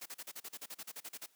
white noise bursts, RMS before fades -45 dBFS, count 15, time 0.01-1.263 s, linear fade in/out 10 ms, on 49 ms, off 37 ms, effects white hiss -70 dBFS RMS until 1.35 s + high-pass 200 Hz 12 dB/octave

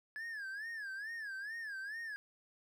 triangle tone with vibrato, 1694 Hz, G#6, 34 cents sharp, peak -39 dBFS, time 0.16-2.16 s, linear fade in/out 0 ms, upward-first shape sine, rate 2.3 Hz, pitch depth 160 cents each way, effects none

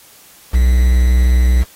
triangle tone with quantisation, 61.74 Hz, B1, in tune, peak -6 dBFS, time 0.53-1.64 s, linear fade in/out 20 ms, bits 5, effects white hiss -44 dBFS RMS until 1.75 s + AAC 48 kbps

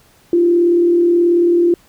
sine tone with frequency modulation, 345.4 Hz, F4, 19 cents flat, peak -9 dBFS, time 0.33-1.74 s, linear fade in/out 2 ms, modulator 38.5 Hz, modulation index 0.32, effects pink hiss -51 dBFS RMS until 1.88 s

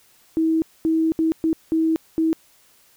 sine tone bursts at uneven times, 322.1 Hz, E4, 40 cents flat, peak -16 dBFS, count 6, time 0.37-0.62 / 0.85-1.12 / 1.19-1.32 / 1.44-1.53 / 1.72-1.96 / 2.18-2.33 s, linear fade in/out 0 ms, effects white hiss -56 dBFS RMS until 2.96 s

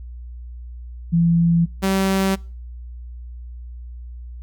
sine / sawtooth tone pair in turn, 168.9 / 192.5 Hz, E3 / G3, +42 / -31 cents, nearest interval major second, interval 227 cents, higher second, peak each -13 dBFS, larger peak neither, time 1.12-1.66 / 1.82-2.36 s, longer neither, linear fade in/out 20 ms, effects noise-tail reverb RT60 0.4 s tail -24 dB re dry + added 60 Hz sine -32 dBFS peak until 4.42 s

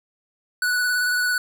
square tone with vibrato, 1479 Hz, F#6, 1 cent flat, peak -20 dBFS, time 0.62-1.38 s, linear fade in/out 2 ms, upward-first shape square, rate 18 Hz, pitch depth 15 cents each way, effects none

